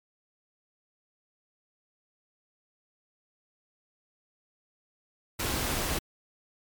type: noise with amplitude modulation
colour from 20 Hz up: pink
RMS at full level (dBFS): -28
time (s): 5.39-5.99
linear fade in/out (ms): 10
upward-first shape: sine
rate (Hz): 206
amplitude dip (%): 45
effects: MP3 96 kbps